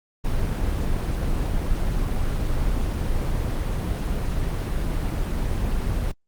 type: noise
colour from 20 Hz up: brown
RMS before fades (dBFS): -23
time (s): 0.24-6.12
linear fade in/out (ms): 10
effects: Opus 24 kbps